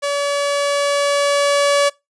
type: tone with level ramp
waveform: sawtooth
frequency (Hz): 570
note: C#5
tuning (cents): +48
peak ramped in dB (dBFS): -14 to -8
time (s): 0.02-1.9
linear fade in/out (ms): 20
effects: noise-tail reverb RT60 0.2 s tail -22 dB re dry + resampled to 22050 Hz